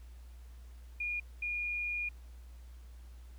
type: tone bursts at uneven times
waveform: sine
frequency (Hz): 2431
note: D#7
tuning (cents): -41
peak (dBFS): -33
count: 2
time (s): 1-1.2 / 1.42-2.09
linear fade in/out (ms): 5
effects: added 60 Hz sine -48 dBFS peak until 3.38 s + pink hiss -66 dBFS RMS until 3.38 s